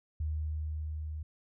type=tone with level ramp; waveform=sine; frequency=77.1 Hz; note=D#2; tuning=15 cents flat; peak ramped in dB=-30 to -36 dBFS; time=0.2-1.23 s; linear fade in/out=5 ms; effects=none